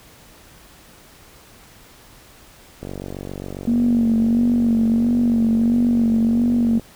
click train, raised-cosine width 2 ms, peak -17 dBFS, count 189, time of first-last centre 2.83-6.796 s, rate 47.4 Hz
sine tone with vibrato, 233.1 Hz, A#3, in tune, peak -14 dBFS, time 3.67-6.79 s, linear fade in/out 10 ms, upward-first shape sine, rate 1.5 Hz, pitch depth 50 cents each way
effects pink hiss -47 dBFS RMS until 6.95 s

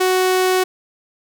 sawtooth tone, 371 Hz, F#4, 5 cents sharp, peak -10 dBFS, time 0-0.64 s, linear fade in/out 10 ms, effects none

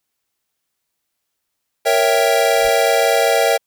square chord, A# diminished seventh, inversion none, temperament equal, 466.2 / 554.4 / 659.3 / 784 Hz, A#4 / C#5 / E5 / G5, 0 / 0 / 0 / 0 cents, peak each -19 / -19 / -18 / -20 dBFS, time 1.85-3.58 s, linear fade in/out 20 ms
brown noise with exponential growth, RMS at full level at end -30 dBFS, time 2.46-2.69 s, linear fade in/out 1 ms, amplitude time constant 48 ms
effects white hiss -75 dBFS RMS until 3.66 s

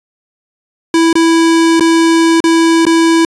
square tone with dropouts, 329.6 Hz, E4, in tune, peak -7 dBFS, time 0.94-3.25 s, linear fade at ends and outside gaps 2 ms, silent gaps 1.129-1.154 / 1.797-1.807 / 2.404-2.44 / 2.853-2.866 s, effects resampled to 22050 Hz

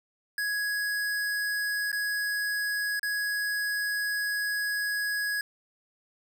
square tone with dropouts, 1667 Hz, G#6, 6 cents sharp, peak -28 dBFS, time 0.38-5.41 s, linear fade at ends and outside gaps 2 ms, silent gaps 1.917-1.928 / 2.995-3.03 s, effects none

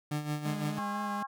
30% pulse tone with tremolo, 149.4 Hz, D3, 30 cents sharp, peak -27 dBFS, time 0.11-0.79 s, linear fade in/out 5 ms, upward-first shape sine, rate 5.9 Hz, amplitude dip 65%
45% pulse tone with vibrato, 206.5 Hz, G#3, 10 cents flat, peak -36 dBFS, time 0.45-1.23 s, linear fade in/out 5 ms, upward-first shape sine, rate 4 Hz, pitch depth 22 cents each way
harmonic tone, 270.5 Hz, C#4, 42 cents flat, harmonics 3 / 4 / 5 / 6, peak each -38 / -36 / -47 / -45 dBFS, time 0.77-1.27 s, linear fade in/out 20 ms
effects none

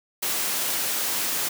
white high-pass noise, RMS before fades -26 dBFS, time 0.22-1.49 s, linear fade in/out 10 ms, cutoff 170 Hz, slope 12 dB/octave, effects none

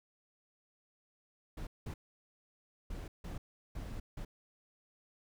brown noise bursts at uneven times, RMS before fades -42 dBFS, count 6, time 1.57-1.67 / 1.86-1.94 / 2.9-3.08 / 3.24-3.38 / 3.75-4 / 4.17-4.25 s, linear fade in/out 5 ms, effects none

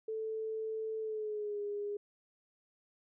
sine tone with pitch glide, 440 to 410.5 Hz, A4 to G#4, 0 to -20 cents, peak -35 dBFS, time 0.08-1.97 s, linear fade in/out 5 ms, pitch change -120 cents, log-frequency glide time 1-1.6 s, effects none

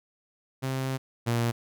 sawtooth tone pair in turn, 132.2 / 117.7 Hz, C3 / A#2, +18 / +17 cents, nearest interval major second, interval 201 cents, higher first, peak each -24 / -20 dBFS, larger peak second, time 0.62-0.98 / 1.26-1.52 s, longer first, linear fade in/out 20 ms, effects none

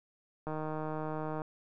click train, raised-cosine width 1 ms, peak -24 dBFS, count 148, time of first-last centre 0.47-1.418 s, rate 155 Hz, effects none

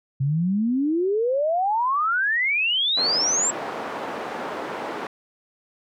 sine exponential sweep, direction up, 130.81 to 7710 Hz, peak -19 dBFS, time 0.2-3.51 s, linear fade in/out 10 ms
white band-pass noise, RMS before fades -31 dBFS, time 2.97-5.07 s, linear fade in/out 2 ms, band 290 to 940 Hz, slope 12 dB/octave
effects none

